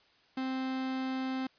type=tone; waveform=45% pulse; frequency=261.6 Hz; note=C4; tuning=in tune; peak=-32 dBFS; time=0.37-1.47 s; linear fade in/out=5 ms; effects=white hiss -65 dBFS RMS until 1.58 s + resampled to 11025 Hz